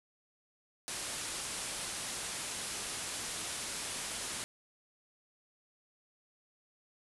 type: low-pass noise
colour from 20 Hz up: white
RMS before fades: -40 dBFS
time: 0.88-4.44 s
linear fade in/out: 0 ms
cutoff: 11000 Hz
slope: 96 dB/octave
effects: none